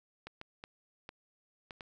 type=clicks; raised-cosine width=0.3 ms; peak=-28 dBFS; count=6; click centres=0.27 / 0.414 / 0.639 / 1.091 / 1.708 / 1.808 s; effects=none